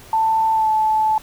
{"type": "tone with pitch glide", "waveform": "sine", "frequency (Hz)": [887, 869.2], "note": ["A5", "A5"], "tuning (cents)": [14, -21], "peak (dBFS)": -14, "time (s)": [0.13, 1.18], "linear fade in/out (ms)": 2, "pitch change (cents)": -35, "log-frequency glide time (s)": [0.53, 0.69], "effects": ["pink hiss -43 dBFS RMS until 1.22 s"]}